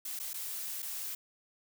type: noise with dropouts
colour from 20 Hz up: blue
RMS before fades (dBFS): -39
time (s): 0.05-1.15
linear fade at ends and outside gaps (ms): 5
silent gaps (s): 0.191-0.198 / 0.333-0.341 / 0.822-0.826
effects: none